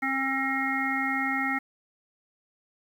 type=harmonic tone; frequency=268.3 Hz; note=C4; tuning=44 cents sharp; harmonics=1 / 3 / 5 / 7 / 8; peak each=-31 / -33 / -33 / -30 / -31 dBFS; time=0.02-1.59 s; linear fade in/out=10 ms; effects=9-bit